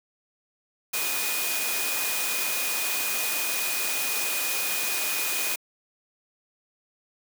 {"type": "tone in noise", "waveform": "sine", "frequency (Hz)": 2473, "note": "D#7", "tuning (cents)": -11, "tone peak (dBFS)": -32, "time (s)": [0.93, 5.56], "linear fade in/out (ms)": 10, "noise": "white", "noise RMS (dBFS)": -28, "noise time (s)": [0.93, 5.56], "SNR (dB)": -7, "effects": ["high-pass 300 Hz 12 dB/octave"]}